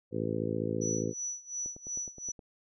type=harmonic tone; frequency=54.9 Hz; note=A1; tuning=3 cents flat; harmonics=2 / 3 / 4 / 5 / 6 / 7 / 8 / 9; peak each=-38 / -38 / -38 / -38 / -38 / -38 / -38 / -38 dBFS; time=0.11-1.14 s; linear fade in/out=50 ms
type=tone with tremolo; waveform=sine; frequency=5920 Hz; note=F#8; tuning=in tune; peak=-32 dBFS; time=0.81-2.32 s; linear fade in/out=10 ms; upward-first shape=sine; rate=2.8 Hz; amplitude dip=90%
type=click train; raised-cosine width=2 ms; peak=-35 dBFS; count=8; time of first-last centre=1.66-2.392 s; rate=9.56 Hz
effects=none